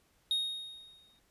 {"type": "tone with exponential decay", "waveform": "triangle", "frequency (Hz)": 3729, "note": "A#7", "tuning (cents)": 0, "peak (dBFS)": -25, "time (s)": [0.31, 1.19], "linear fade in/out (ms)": 1, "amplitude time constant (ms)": 190, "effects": ["pink hiss -70 dBFS RMS until 1.3 s", "resampled to 32000 Hz"]}